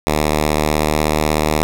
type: tone with pitch glide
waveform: 5% pulse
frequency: 76 to 76.66 Hz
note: D#2 to D#2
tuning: -40 to -25 cents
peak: -3 dBFS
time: 0.07-1.63 s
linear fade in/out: 0 ms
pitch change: +15 cents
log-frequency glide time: 0.56-1.26 s
effects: none